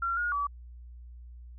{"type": "tone with pitch steps", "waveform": "sine", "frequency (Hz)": [1371, 1434, 1146], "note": ["F6", "F6", "D6"], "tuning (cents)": [-32, 45, -43], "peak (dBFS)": -27, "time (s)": [0.02, 0.47], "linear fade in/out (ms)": 5, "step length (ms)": 150, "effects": ["added 60 Hz sine -44 dBFS peak until 1.58 s"]}